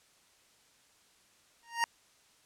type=tone with exponential growth; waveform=25% pulse; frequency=932.3 Hz; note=A#5; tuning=in tune; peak=-20 dBFS; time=1.63-1.84 s; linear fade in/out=0 ms; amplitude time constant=44 ms; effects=white hiss -65 dBFS RMS until 2.45 s + low-pass 9000 Hz 12 dB/octave